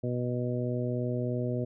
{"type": "harmonic tone", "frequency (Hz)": 123.2, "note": "B2", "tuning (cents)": -4, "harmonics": [1, 2, 3, 4, 5], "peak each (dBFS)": [-31, -34, -36, -37, -38], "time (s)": [0.03, 1.65], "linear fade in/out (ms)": 10, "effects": []}